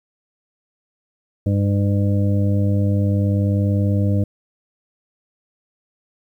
harmonic tone, 100.5 Hz, G2, 44 cents sharp, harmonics 1 / 2 / 3 / 5 / 6, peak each -16 / -22 / -26 / -30 / -32 dBFS, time 1.46-4.24 s, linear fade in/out 5 ms, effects 9-bit

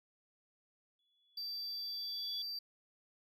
sine tone with exponential growth, 3414 Hz, G#7, 47 cents sharp, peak -39 dBFS, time 0.99-2.42 s, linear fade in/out 2 ms, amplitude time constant 310 ms
triangle tone, 4673 Hz, D8, 9 cents flat, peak -38 dBFS, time 1.37-2.59 s, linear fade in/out 5 ms
effects none

